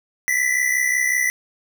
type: tone pair together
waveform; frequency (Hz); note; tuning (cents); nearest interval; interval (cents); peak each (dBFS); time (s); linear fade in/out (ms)
square; 1954.6 / 2020; B6 / B6; -18 / +39; minor second; 57; -21; 0.28-1.3; 0
effects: none